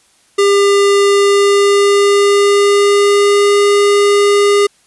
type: tone with pitch glide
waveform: square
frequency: 401 to 406.6 Hz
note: G4 to G#4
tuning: +39 to -37 cents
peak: -8 dBFS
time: 0.38-4.67 s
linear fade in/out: 10 ms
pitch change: +24 cents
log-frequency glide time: 1.1-3.57 s
effects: white hiss -52 dBFS RMS until 4.86 s + resampled to 24000 Hz